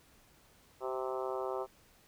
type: harmonic tone with a mistuned harmonic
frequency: 130.2 Hz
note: C3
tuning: 8 cents flat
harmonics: 3 / 4 / 5 / 6 / 7 / 8 / 9 / 10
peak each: -38 / -40 / -42 / -44 / -45 / -46 / -47 / -48 dBFS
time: 0.8-1.67 s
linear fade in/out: 50 ms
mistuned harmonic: 3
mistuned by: -19 cents
effects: pink hiss -64 dBFS RMS until 2.07 s